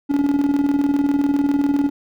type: tone with tremolo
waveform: triangle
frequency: 283.7 Hz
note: C#4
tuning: 40 cents sharp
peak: -11 dBFS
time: 0.09-1.9 s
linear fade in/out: 20 ms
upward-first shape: square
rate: 20 Hz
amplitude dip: 55%
effects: none